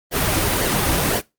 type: noise with flanger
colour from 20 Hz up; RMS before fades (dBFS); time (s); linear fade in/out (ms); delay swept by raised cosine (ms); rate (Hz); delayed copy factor
pink; -19; 0.11-1.22; 50; 0.77 to 4.77; 1.9; -0.55
effects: noise-tail reverb RT60 0.2 s tail -19 dB re dry + Opus 32 kbps